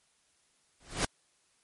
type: noise with exponential growth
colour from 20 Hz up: pink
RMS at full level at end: -25 dBFS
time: 0.8-1.05 s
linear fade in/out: 5 ms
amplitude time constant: 54 ms
effects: white hiss -70 dBFS RMS until 1.63 s + MP3 48 kbps